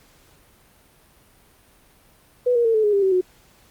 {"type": "tone with pitch steps", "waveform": "sine", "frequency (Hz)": [493.9, 473.2, 453.4, 434.5, 416.3, 398.9, 382.2, 366.2], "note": ["B4", "A#4", "A#4", "A4", "G#4", "G4", "G4", "F#4"], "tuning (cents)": [0, 26, -48, -22, 4, 30, -44, -18], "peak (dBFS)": -15, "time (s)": [2.46, 3.212], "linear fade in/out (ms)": 10, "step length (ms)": 94, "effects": ["pink hiss -55 dBFS RMS until 3.7 s", "Opus 48 kbps"]}